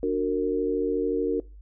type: chord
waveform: sine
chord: D augmented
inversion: none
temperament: just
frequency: 293.7 / 367.1 / 458.9 Hz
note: D4 / F#4 / A#4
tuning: 0 / -14 / -27 cents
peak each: -28 / -28 / -25 dBFS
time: 0.03-1.4 s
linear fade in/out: 2 ms
effects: noise-tail reverb RT60 0.3 s tail -22 dB re dry + added 50 Hz sine -43 dBFS peak until 1.61 s